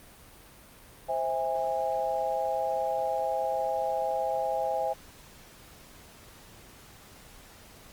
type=chord; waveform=sine; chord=C augmented; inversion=none; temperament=just; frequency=523.3 / 654.1 / 817.6 Hz; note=C5 / E5 / G#5; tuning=0 / -14 / -27 cents; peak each=-32 / -31 / -30 dBFS; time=1.08-4.94 s; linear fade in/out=20 ms; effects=pink hiss -52 dBFS RMS until 7.92 s + Opus 32 kbps